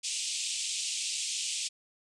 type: band-pass noise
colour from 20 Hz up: white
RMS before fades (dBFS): -34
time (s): 0.03-1.69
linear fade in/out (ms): 20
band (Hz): 2500 to 8700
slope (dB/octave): 48
effects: resampled to 24000 Hz